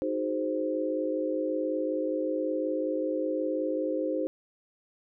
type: chord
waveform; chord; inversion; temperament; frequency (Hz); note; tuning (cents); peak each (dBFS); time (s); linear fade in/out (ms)
sine; Ab dominant seventh; second; equal; 311.1 / 370 / 415.3 / 523.3; Eb4 / Gb4 / Ab4 / C5; 0 / 0 / 0 / 0; -31 / -36 / -36 / -30; 0.02-4.27; 0
effects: none